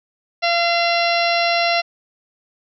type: harmonic tone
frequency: 685 Hz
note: F5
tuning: 34 cents flat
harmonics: 1 / 2 / 3 / 4 / 5 / 6 / 7 / 8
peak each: -18 / -26 / -23 / -23 / -30 / -25 / -31 / -29 dBFS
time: 0.42-1.82 s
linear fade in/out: 20 ms
effects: none